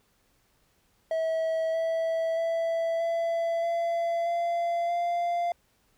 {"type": "tone with pitch steps", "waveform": "triangle", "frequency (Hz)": [647, 654.5, 662.1, 669.8, 677.6, 685.5, 693.4], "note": ["E5", "E5", "E5", "E5", "E5", "F5", "F5"], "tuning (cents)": [-32, -13, 7, 27, 48, -32, -13], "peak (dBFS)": -23, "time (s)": [1.11, 5.52], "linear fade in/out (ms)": 2, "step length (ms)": 630, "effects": ["pink hiss -68 dBFS RMS until 5.97 s"]}